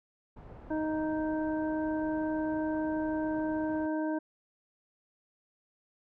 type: low-pass noise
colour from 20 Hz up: pink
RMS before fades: -49 dBFS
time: 0.36-3.87 s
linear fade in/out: 10 ms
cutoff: 880 Hz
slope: 12 dB/octave
type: harmonic tone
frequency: 311.4 Hz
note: D#4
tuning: 2 cents sharp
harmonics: 1 / 2 / 3 / 5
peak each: -30 / -36 / -40 / -44 dBFS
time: 0.7-4.19 s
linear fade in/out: 10 ms
effects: none